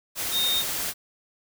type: tone in noise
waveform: sine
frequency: 3687 Hz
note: A#7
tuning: 20 cents flat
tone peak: -22 dBFS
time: 0.31-0.64 s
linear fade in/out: 50 ms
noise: white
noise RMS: -29 dBFS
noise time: 0.15-0.94 s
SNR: +4 dB
effects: none